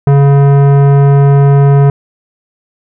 sine tone with tanh clipping, 140.3 Hz, C#3, 21 cents sharp, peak -5 dBFS, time 0.07-1.9 s, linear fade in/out 2 ms, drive 16 dB, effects none

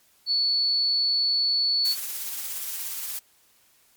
sine tone, 4435 Hz, C#8, in tune, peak -20 dBFS, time 0.26-1.96 s, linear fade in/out 50 ms
blue noise with tremolo, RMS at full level -31 dBFS, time 1.85-3.19 s, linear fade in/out 2 ms, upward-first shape sine, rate 17 Hz, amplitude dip 25%
effects white hiss -61 dBFS RMS until 3.96 s + MP3 96 kbps

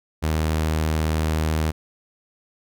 sawtooth tone, 78.5 Hz, D#2, 16 cents sharp, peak -16 dBFS, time 0.22-1.72 s, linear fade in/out 20 ms, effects none

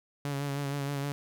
sawtooth tone with vibrato, 141.1 Hz, C#3, 31 cents sharp, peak -27 dBFS, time 0.25-1.12 s, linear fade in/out 0 ms, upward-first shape sine, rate 6.4 Hz, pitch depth 34 cents each way, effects none

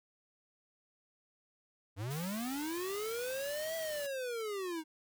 square linear two-way sweep, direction up then down, 90.6 to 659.3 to 306.8 Hz, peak -37 dBFS, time 1.96-4.84 s, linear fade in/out 50 ms, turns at 3.76 s
white noise, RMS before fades -47 dBFS, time 2.1-4.07 s, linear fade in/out 10 ms
effects none

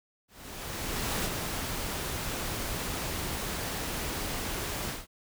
pink noise with ADSR envelope, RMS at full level -30 dBFS, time 0.28-5.07 s, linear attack 960 ms, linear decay 50 ms, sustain -4 dB, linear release 180 ms, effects none

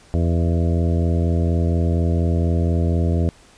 harmonic tone with a mistuned harmonic, 84.2 Hz, E2, 37 cents sharp, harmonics 1 / 2 / 3 / 4 / 5 / 6 / 7 / 8, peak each -17 / -23 / -27 / -29 / -31 / -33 / -34 / -35 dBFS, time 0.14-3.29 s, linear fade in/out 0 ms, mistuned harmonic 7, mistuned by +38 cents, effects pink hiss -50 dBFS RMS until 3.57 s + resampled to 22050 Hz

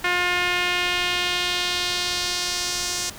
sawtooth tone with band-pass filter sweep, 356.1 Hz, F4, 34 cents sharp, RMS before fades -24 dBFS, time 0.04-3.1 s, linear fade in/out 5 ms, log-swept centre 2000 to 6300 Hz, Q 1.7, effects pink hiss -40 dBFS RMS until 3.18 s

